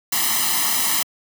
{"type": "noise with comb filter", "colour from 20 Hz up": "white", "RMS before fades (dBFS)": -20, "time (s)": [0.12, 1.03], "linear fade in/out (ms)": 5, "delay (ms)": 0.99, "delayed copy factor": 0.95, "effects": ["high-pass 200 Hz 12 dB/octave"]}